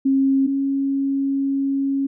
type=tone pair in turn; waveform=sine; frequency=270.2 / 274.4 Hz; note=C#4 / C#4; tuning=-44 / -17 cents; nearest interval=unison; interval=27 cents; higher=second; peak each=-14 / -18 dBFS; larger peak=first; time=0.05-0.47 / 0.47-2.07 s; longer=second; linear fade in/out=10 ms; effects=none